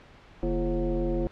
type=tone with frequency modulation; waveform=sine; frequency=150.3 Hz; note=D3; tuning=40 cents sharp; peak=-24 dBFS; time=0.43-1.27 s; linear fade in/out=0 ms; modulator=193 Hz; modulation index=1.9; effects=pink hiss -52 dBFS RMS until 1.31 s + low-pass 3000 Hz 12 dB/octave